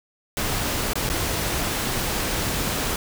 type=noise with dropouts; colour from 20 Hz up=pink; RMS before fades=-25 dBFS; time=0.37-2.96 s; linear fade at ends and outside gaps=1 ms; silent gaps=0.934-0.955 / 1.091-1.099 s; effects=none